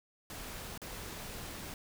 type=noise with dropouts; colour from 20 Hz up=pink; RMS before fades=-44 dBFS; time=0.3-1.74 s; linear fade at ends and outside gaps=1 ms; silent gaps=0.777-0.817 s; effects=none